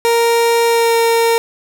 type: tone with pitch glide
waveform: 30% pulse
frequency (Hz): 465.9 to 460.8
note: A#4 to A#4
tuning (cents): -1 to -20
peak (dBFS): -8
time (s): 0.05-1.38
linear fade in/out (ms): 0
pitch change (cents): -19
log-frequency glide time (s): 0.66-0.96
effects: none